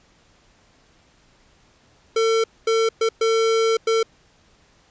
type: tone bursts at uneven times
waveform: square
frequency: 450 Hz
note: A4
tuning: 39 cents sharp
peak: -17 dBFS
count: 5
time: 2.16-2.44 / 2.67-2.89 / 3.01-3.09 / 3.21-3.77 / 3.87-4.03 s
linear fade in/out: 5 ms
effects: pink hiss -57 dBFS RMS until 4.9 s + resampled to 16000 Hz